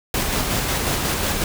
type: noise with tremolo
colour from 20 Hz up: pink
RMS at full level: -21 dBFS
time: 0.14-1.44 s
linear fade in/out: 2 ms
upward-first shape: square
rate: 5.5 Hz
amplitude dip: 25%
effects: none